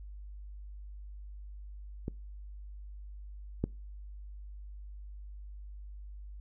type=clicks; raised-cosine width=3 ms; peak=-22 / -16 dBFS; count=2; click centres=2.081 / 3.64 s; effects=noise-tail reverb RT60 0.3 s tail -25 dB re dry + added 50 Hz sine -43 dBFS peak until 6.4 s